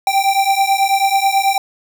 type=beating tone pair; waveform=square; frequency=779 / 788.2 Hz; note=G5 / G5; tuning=-11 / +9 cents; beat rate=9.2 Hz; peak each=-16 dBFS; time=0.07-1.58 s; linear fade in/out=2 ms; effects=none